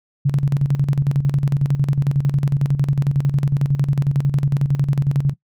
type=tone with tremolo; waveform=sine; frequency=140.4 Hz; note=C#3; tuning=22 cents sharp; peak=-12 dBFS; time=0.25-5.34 s; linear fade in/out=10 ms; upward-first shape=square; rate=11 Hz; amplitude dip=65%; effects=noise-tail reverb RT60 0.1 s tail -18 dB re dry